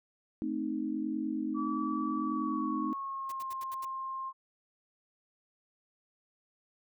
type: chord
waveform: sine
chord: A diminished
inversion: none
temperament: equal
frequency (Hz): 220 / 261.6 / 311.1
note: A3 / C4 / Eb4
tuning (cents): 0 / 0 / 0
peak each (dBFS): -37 / -36 / -34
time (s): 0.42-2.93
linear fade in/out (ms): 0
type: tone with pitch glide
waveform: sine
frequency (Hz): 1150 to 1060.7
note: D6 to C6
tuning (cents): -37 to +23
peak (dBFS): -35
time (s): 1.54-4.33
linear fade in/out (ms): 50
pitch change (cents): -140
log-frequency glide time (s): 2.22-3.48
type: noise bursts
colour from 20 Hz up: white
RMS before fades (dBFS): -49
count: 6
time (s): 3.29-3.851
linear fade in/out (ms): 5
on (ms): 31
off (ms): 75
effects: none